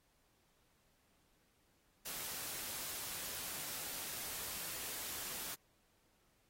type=noise; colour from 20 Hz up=white; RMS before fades=-44 dBFS; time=2.05-5.55 s; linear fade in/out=10 ms; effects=pink hiss -75 dBFS RMS until 6.49 s + AAC 48 kbps